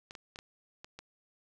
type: clicks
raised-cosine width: 0.2 ms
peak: -28 dBFS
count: 6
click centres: 0.109 / 0.152 / 0.359 / 0.389 / 0.845 / 0.99 s
effects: none